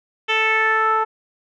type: tone with low-pass filter sweep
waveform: 10% pulse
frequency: 440 Hz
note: A4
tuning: in tune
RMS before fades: -18 dBFS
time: 0.28-1.05 s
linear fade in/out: 20 ms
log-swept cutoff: 3100 to 1100 Hz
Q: 3.5
effects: none

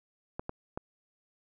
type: clicks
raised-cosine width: 1 ms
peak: -21 dBFS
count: 3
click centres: 0.395 / 0.494 / 0.775 s
effects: none

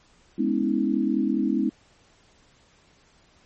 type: chord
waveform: sine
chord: C# minor seventh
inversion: second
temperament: equal with one note detuned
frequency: 207.7 / 246.9 / 277.2 / 321.7 Hz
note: G#3 / B3 / C#4 / E4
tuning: 0 / 0 / 0 / -42 cents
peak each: -26 dBFS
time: 0.38-1.7 s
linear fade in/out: 10 ms
effects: pink hiss -59 dBFS RMS until 3.45 s + MP3 32 kbps

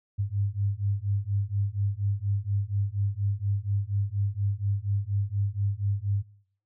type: beating tone pair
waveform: sine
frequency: 98.5 / 102.7 Hz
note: G2 / G#2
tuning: +9 / -19 cents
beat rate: 4.2 Hz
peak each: -28 dBFS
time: 0.18-6.23 s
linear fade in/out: 20 ms
effects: noise-tail reverb RT60 0.6 s tail -23 dB re dry

